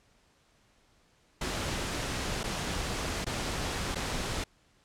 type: noise with dropouts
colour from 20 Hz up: pink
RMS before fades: -33 dBFS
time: 1.41-4.44 s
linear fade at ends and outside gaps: 5 ms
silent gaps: 2.433-2.439 / 3.246-3.265 / 3.948-3.955 s
effects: pink hiss -66 dBFS RMS until 4.84 s + low-pass 8000 Hz 12 dB/octave